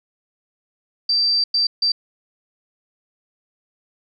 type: tone bursts at uneven times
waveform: sine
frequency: 4678 Hz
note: D8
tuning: 8 cents flat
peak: -15 dBFS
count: 3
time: 1.09-1.44 / 1.54-1.67 / 1.82-1.92 s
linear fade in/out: 5 ms
effects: none